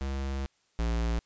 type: tone pair in turn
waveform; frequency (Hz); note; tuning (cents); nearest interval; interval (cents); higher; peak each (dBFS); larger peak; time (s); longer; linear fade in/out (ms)
square; 67.8 / 57.39; C#2 / A#1; -38 / -26; minor third; 288; first; -31 / -27; second; 0.01-0.46 / 0.79-1.19; first; 0
effects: white hiss -70 dBFS RMS until 1.25 s + resampled to 16000 Hz